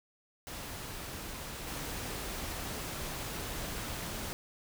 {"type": "noise with level steps", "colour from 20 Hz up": "pink", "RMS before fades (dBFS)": [-42, -39], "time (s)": [0.47, 4.33], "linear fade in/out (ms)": 0, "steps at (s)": 1.67, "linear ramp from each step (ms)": 10, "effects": []}